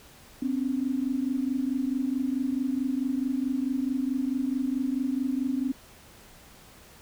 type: tone pair together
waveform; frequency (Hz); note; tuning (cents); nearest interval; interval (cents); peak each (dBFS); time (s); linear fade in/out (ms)
sine; 255.8 / 280.4; C4 / C#4; -39 / +20; major second; 159; -27 / -29; 0.42-5.72; 5
effects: pink hiss -52 dBFS RMS until 7.01 s

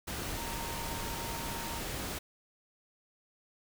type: tone in noise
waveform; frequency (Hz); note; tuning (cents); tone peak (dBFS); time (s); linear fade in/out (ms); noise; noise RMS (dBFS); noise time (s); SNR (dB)
sine; 924; A#5; -16; -43; 0.36-1.8; 10; pink; -38; 0.07-2.19; -8
effects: none

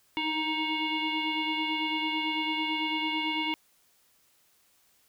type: tone with frequency modulation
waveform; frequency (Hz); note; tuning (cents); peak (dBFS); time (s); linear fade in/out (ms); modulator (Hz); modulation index
sine; 1568; G6; 0; -27; 0.17-3.54; 0; 629; 2.5
effects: white hiss -66 dBFS RMS until 5.08 s

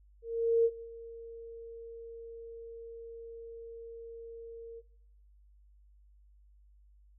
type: tone with ADSR envelope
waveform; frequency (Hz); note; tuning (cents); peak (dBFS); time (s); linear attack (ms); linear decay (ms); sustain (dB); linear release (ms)
sine; 460.5; A#4; -21; -21; 0.22-4.82; 430; 52; -22; 36
effects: noise-tail reverb RT60 0.8 s tail -19 dB re dry + added 50 Hz sine -58 dBFS peak until 7.18 s

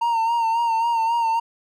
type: tone with vibrato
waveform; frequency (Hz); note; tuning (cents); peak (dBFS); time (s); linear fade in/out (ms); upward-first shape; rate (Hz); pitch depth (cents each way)
triangle; 920; A#5; -23; -16; 0.01-1.4; 10; sine; 3.7; 44
effects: none

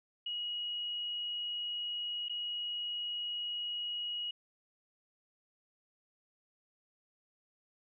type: tone with dropouts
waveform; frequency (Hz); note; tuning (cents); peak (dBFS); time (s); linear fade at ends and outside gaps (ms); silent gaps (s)
sine; 2900; F#7; -35; -35; 0.26-4.31; 5; 2.285-2.295
effects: none

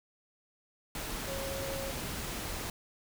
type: tone in noise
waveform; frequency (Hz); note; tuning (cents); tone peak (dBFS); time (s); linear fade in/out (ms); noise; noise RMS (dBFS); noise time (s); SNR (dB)
sine; 544; C#5; -33; -38; 1.28-1.91; 2; pink; -38; 0.95-2.7; -3
effects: none

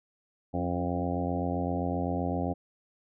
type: harmonic tone with a mistuned harmonic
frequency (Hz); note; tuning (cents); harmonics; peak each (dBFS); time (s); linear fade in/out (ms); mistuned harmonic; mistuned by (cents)
87.7; F2; +8; 1 / 2 / 3 / 4 / 5 / 6 / 7 / 8 / 9; -34 / -34 / -33 / -40 / -41 / -38 / -40 / -37 / -39; 0.53-2.54; 20; 3; +34
effects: none

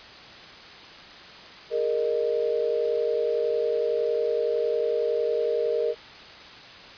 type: chord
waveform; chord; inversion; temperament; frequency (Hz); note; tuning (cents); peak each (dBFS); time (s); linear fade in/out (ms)
sine; Ab suspended second; none; equal with one note detuned; 415.3 / 466.2 / 614.8; Ab4 / Bb4 / Eb5; 0 / 0 / -21; -29 / -24 / -29; 1.7-5.95; 50
effects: white hiss -44 dBFS RMS until 6.97 s + resampled to 11025 Hz

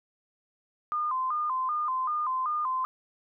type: tone with vibrato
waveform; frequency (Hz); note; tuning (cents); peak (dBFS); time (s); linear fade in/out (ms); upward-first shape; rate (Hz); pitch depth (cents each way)
sine; 1121; C#6; +19; -26; 0.92-2.85; 0; square; 2.6; 140
effects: none

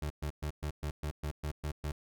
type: tone bursts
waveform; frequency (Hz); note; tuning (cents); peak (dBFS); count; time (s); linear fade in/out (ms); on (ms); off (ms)
30% pulse; 74.6; D2; +28; -31; 10; 0.02-1.92; 5; 82; 120
effects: none

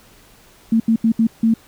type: tone bursts at uneven times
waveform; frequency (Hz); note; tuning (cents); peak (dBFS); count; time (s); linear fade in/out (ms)
sine; 225.7; A3; +44; -11; 5; 0.72-0.8 / 0.88-0.96 / 1.04-1.12 / 1.19-1.27 / 1.43-1.54; 5
effects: pink hiss -49 dBFS RMS until 1.67 s

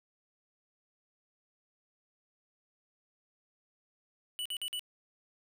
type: tone bursts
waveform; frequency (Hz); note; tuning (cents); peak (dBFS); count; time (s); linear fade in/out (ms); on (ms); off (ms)
square; 2960; F#7; 0; -35; 4; 4.39-4.794; 0; 65; 48
effects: none

